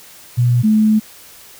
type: tone pair in turn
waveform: sine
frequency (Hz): 121.6 / 215.9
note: B2 / A3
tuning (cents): -26 / -33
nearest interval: minor seventh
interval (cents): 993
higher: second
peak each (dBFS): -10 / -9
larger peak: second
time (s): 0.37-0.63 / 0.63-1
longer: second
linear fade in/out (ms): 20
effects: white hiss -41 dBFS RMS until 1.59 s